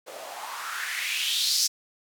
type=noise with band-pass filter sweep; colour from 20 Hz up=blue; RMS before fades=-29 dBFS; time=0.06-1.68 s; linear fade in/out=20 ms; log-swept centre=500 to 5700 Hz; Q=3.8; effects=none